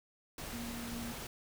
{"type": "tone in noise", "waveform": "sine", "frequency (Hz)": 235.1, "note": "A#3", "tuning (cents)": 15, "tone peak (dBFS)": -41, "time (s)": [0.53, 1.12], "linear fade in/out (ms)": 2, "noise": "pink", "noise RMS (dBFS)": -44, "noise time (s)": [0.38, 1.27], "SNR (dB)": 0, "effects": []}